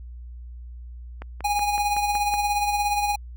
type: click train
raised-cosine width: 0.5 ms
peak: -21 dBFS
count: 7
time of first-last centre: 1.22-2.339 s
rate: 5.36 Hz
type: tone with tremolo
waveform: square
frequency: 823 Hz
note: G#5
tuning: 16 cents flat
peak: -20 dBFS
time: 1.44-3.16 s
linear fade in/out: 10 ms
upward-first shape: sine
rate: 17 Hz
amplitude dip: 45%
effects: added 60 Hz sine -36 dBFS peak until 3.36 s